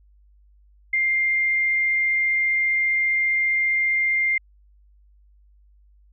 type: tone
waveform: sine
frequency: 2105 Hz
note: C7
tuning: 10 cents sharp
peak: -18 dBFS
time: 0.93-4.38 s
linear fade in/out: 5 ms
effects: added 50 Hz sine -52 dBFS peak until 6.12 s